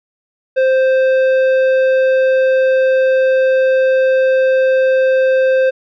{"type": "tone with tanh clipping", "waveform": "sine", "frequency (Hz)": 523.3, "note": "C5", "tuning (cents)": 0, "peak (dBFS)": -11, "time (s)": [0.56, 5.71], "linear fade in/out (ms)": 20, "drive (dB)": 10, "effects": []}